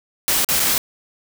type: noise with dropouts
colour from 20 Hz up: white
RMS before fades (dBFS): -18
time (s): 0.28-0.78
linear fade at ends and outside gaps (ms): 0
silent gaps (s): 0.446-0.488 / 0.596-0.601
effects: none